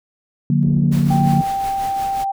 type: chord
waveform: sine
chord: D augmented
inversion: none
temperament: equal with one note detuned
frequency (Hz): 146.83 / 180.35 / 233.1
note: D3 / F#3 / A#3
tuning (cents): 0 / -44 / 0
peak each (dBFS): -15 / -18 / -19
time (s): 0.5-1.41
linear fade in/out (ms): 2
type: low-pass noise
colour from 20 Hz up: white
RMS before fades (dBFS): -31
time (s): 0.63-1.44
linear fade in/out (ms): 0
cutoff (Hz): 330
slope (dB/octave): 24
type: noise with tremolo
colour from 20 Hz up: pink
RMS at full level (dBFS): -32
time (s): 0.91-2.25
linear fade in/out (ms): 20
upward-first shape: triangle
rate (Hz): 5.6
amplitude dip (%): 60
type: tone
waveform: sine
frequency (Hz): 784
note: G5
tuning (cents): 0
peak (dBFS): -18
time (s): 1.1-2.32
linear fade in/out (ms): 10
effects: none